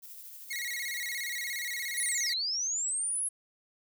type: noise with tremolo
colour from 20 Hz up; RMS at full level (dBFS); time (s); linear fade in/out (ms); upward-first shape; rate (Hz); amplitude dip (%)
violet; -46; 0.02-2.12; 20; square; 13; 25
type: tone with vibrato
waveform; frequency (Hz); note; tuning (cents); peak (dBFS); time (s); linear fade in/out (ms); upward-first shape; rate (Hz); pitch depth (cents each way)
sawtooth; 2042; C7; -43; -30; 0.5-2.34; 10; square; 17; 99
type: linear two-way sweep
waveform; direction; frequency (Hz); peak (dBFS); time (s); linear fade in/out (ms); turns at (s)
sine; down then up; 10830 to 3910 to 10830; -29; 1.97-3.29; 10; 2.34
effects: none